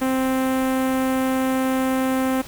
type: tone with notch filter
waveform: sawtooth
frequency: 261.6 Hz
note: C4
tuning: in tune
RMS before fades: -21 dBFS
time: 0.01-2.42 s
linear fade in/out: 10 ms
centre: 4700 Hz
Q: 0.6
effects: pink hiss -40 dBFS RMS until 2.47 s